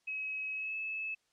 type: tone with pitch glide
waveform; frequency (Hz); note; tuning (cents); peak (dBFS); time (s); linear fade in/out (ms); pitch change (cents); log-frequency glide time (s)
sine; 2557 to 2602; D#7 to E7; +47 to -23; -35; 0.07-1.15; 10; +30; 0.53-0.76
effects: white hiss -75 dBFS RMS until 1.32 s + low-pass 7000 Hz 12 dB/octave